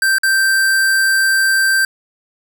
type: tone with dropouts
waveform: square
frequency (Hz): 1566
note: G6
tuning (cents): -2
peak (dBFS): -12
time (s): 0.02-1.85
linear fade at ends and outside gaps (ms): 2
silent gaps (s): 0.184-0.233
effects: none